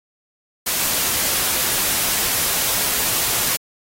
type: noise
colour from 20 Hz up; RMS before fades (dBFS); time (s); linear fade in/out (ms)
white; -20; 0.66-3.57; 10
effects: AAC 48 kbps